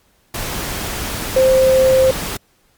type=tone in noise; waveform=sine; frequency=523.3 Hz; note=C5; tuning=in tune; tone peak=-9 dBFS; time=1.36-2.11 s; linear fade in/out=5 ms; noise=pink; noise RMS=-24 dBFS; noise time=0.34-2.37 s; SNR=+12 dB; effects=pink hiss -58 dBFS RMS until 2.77 s + Opus 48 kbps

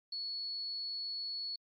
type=tone; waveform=sine; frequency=4394 Hz; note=C#8; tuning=16 cents flat; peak=-37 dBFS; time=0.12-1.56 s; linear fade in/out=5 ms; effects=AAC 64 kbps

